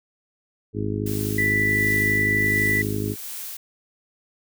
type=harmonic tone; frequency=51.91 Hz; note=G#1; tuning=in tune; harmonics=1 / 2 / 3 / 4 / 5 / 6 / 7 / 8; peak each=-38 / -27 / -36 / -31 / -32 / -31 / -36 / -31 dBFS; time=0.73-3.16 s; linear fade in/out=50 ms
type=noise with tremolo; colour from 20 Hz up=blue; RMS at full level=-33 dBFS; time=1.06-3.57 s; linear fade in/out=5 ms; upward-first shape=sine; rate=1.4 Hz; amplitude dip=50%
type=tone; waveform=sine; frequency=1975.5 Hz; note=B6; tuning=in tune; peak=-19 dBFS; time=1.38-2.82 s; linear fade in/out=5 ms
effects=none